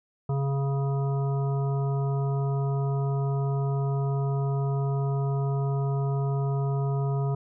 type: harmonic tone with a mistuned harmonic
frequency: 138.59 Hz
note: C#3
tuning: in tune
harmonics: 1 / 3 / 5 / 7 / 9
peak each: -24 / -34 / -38 / -41 / -43 dBFS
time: 0.29-7.35 s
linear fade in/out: 5 ms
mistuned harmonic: 1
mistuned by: -19 cents
effects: none

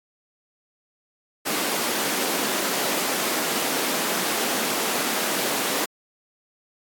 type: high-pass noise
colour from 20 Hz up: pink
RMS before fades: -25 dBFS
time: 1.45-5.86 s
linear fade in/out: 20 ms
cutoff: 230 Hz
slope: 24 dB/octave
effects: AAC 64 kbps

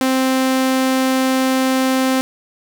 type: tone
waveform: sawtooth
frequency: 261.6 Hz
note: C4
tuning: in tune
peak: -10 dBFS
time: 0.01-2.21 s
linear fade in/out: 0 ms
effects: none

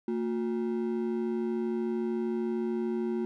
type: ring-modulated tone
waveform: triangle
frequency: 293.7 Hz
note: D4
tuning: in tune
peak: -23 dBFS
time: 0.08-3.25 s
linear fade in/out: 0 ms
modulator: 66.6 Hz
effects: none

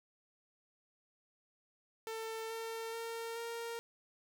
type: tone with pitch steps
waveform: sawtooth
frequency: 446.9 / 452.6 / 458.4 / 464.3 Hz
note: A4 / A4 / A#4 / A#4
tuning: +27 / +49 / -29 / -7 cents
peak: -36 dBFS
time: 2.07-3.79 s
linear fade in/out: 0 ms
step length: 430 ms
effects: none

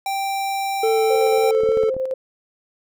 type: tone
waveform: square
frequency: 784 Hz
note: G5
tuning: in tune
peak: -22 dBFS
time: 0.06-1.51 s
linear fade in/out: 2 ms
type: tone with vibrato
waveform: triangle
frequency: 443.6 Hz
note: A4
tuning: 14 cents sharp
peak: -14 dBFS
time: 0.83-1.9 s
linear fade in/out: 5 ms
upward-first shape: sine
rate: 3.6 Hz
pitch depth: 10 cents each way
type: tone with tremolo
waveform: sine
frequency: 523.3 Hz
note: C5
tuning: in tune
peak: -19 dBFS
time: 1.1-2.14 s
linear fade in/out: 5 ms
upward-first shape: square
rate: 8.9 Hz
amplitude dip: 45%
type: clicks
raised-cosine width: 2 ms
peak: -19 dBFS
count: 5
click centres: 1.635 / 1.69 / 1.771 / 1.836 / 1.966 s
effects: none

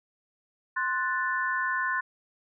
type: chord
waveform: sine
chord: F# diminished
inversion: second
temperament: equal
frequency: 1046.5 / 1480 / 1760 Hz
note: C6 / F#6 / A6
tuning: 0 / 0 / 0 cents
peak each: -30 dBFS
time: 0.76-2.01 s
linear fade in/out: 10 ms
effects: none

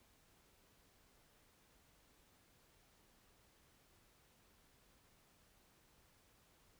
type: silence
effects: pink hiss -71 dBFS RMS until 6.79 s

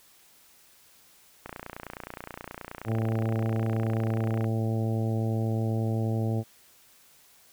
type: click train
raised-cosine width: 0.5 ms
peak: -22 dBFS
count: 89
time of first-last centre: 1.46-4.443 s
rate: 29.5 Hz
type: harmonic tone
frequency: 111.8 Hz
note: A2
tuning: 28 cents sharp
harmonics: 1 / 2 / 3 / 4 / 5 / 6 / 7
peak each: -26 / -32 / -36 / -38 / -40 / -42 / -43 dBFS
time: 2.85-6.44 s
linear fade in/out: 50 ms
effects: white hiss -58 dBFS RMS until 7.52 s

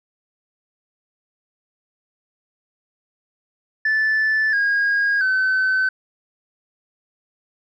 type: tone with pitch steps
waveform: sine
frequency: 1751 / 1633.7 / 1524.3 Hz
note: A6 / G#6 / G6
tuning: -9 / -29 / -49 cents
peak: -14 dBFS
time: 3.85-5.89 s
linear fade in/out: 5 ms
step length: 680 ms
effects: tanh soft clip ceiling -14 dBFS

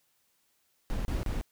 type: noise bursts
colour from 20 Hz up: brown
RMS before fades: -31 dBFS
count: 3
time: 0.9-1.412 s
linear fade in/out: 0 ms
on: 150 ms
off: 31 ms
effects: white hiss -72 dBFS RMS until 1.51 s

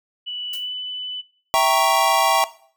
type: tone with pitch glide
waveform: sine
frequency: 2960 to 2996 Hz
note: F#7 to F#7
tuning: 0 to +21 cents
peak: -26 dBFS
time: 0.26-1.22 s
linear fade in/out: 20 ms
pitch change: +21 cents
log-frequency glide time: 0.53-0.73 s
type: noise with exponential decay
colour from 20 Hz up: blue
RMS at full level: -31 dBFS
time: 0.53-0.68 s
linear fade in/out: 5 ms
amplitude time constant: 32 ms
type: chord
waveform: square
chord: E diminished seventh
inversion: none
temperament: equal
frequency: 659.3 / 784 / 932.3 / 1108.7 Hz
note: E5 / G5 / Bb5 / Db6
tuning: 0 / 0 / 0 / 0 cents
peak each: -21 dBFS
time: 1.54-2.44 s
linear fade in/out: 0 ms
effects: noise-tail reverb RT60 0.5 s tail -17 dB re dry

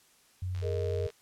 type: tone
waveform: sine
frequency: 91.7 Hz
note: F#2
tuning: 15 cents flat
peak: -31 dBFS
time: 0.42-1.07 s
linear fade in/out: 5 ms
type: click train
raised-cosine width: 0.2 ms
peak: -32 dBFS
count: 44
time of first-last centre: 0.55-1.103 s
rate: 77.8 Hz
type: chord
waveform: sine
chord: Ab suspended second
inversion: none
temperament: equal with one note detuned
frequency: 415.3 / 466.2 / 620.5 Hz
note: Ab4 / Bb4 / Eb5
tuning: 0 / 0 / -5 cents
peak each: -35 / -34 / -40 dBFS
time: 0.61-1.11 s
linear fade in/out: 50 ms
effects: white hiss -63 dBFS RMS until 1.21 s + low-pass 11000 Hz 12 dB/octave

